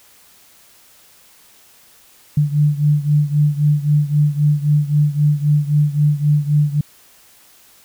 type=beating tone pair; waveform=sine; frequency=146.83 / 150.63 Hz; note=D3 / D3; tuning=0 / +44 cents; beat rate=3.8 Hz; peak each=-14 / -17 dBFS; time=2.37-6.81 s; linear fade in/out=5 ms; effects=white hiss -49 dBFS RMS until 7.84 s